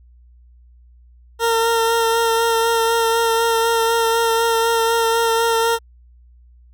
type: tone with vibrato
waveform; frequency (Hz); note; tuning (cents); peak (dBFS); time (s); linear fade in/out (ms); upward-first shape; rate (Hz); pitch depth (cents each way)
20% pulse; 458.1; A#4; -30; -10; 1.39-5.79; 50; sine; 4; 18
effects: added 60 Hz sine -45 dBFS peak until 6.73 s